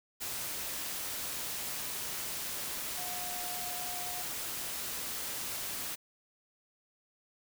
sine tone in noise, 718 Hz, F5, 48 cents sharp, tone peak -43 dBFS, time 2.97-4.23 s, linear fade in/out 20 ms, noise white, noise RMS -38 dBFS, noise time 0.2-5.96 s, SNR -8 dB, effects none

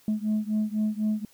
sine beating tone pair, 212.4 / 216.4 Hz, G#3 / A3, +39 / -29 cents, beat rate 4 Hz, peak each -25 / -26 dBFS, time 0.08-1.25 s, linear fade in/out 2 ms, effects tanh soft clip ceiling -20 dBFS + white hiss -59 dBFS RMS until 1.33 s

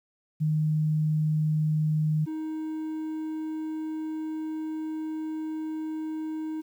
sine / triangle tone pair in turn, 154.3 / 313.7 Hz, D#3 / D#4, -14 / +14 cents, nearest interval octave, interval 1228 cents, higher second, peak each -22 / -28 dBFS, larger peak first, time 0.4-2.26 / 2.26-6.62 s, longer second, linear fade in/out 20 ms, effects 10-bit

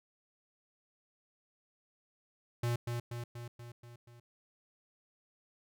square tone with echo, 119.3 Hz, A#2, 41 cents sharp, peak -31 dBFS, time 2.63-2.76 s, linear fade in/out 5 ms, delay 240 ms, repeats 6, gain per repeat -4 dB, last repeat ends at 4.2 s, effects none

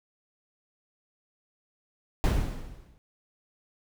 brown noise with exponential decay, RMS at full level -19 dBFS, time 2.24-2.98 s, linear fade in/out 0 ms, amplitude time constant 160 ms, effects none

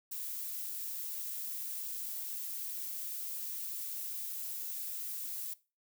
violet noise, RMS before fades -40 dBFS, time 0.11-5.54 s, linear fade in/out 10 ms, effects noise-tail reverb RT60 0.3 s tail -19 dB re dry

